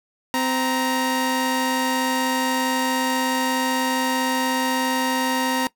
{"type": "tone pair together", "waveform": "sawtooth", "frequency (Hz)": [258.2, 936], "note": ["C4", "A#5"], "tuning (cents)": [-23, 7], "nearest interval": "octave + minor seventh", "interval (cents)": 2230, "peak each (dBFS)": -19, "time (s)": [0.34, 5.67], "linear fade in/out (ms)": 0, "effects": ["noise-tail reverb RT60 0.1 s tail -19 dB re dry"]}